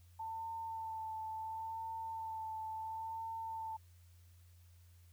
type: tone with vibrato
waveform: sine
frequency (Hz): 890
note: A5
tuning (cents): +20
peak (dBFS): -40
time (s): 0.19-3.77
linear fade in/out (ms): 10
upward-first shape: sine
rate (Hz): 0.72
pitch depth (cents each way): 20
effects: added 87 Hz sine -59 dBFS peak until 5.12 s + white hiss -72 dBFS RMS until 5.12 s